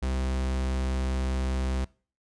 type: tone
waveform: 45% pulse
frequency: 65 Hz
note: C2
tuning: 11 cents flat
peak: -26 dBFS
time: 0.02-1.85 s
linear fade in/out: 10 ms
effects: noise-tail reverb RT60 0.4 s tail -23 dB re dry + resampled to 22050 Hz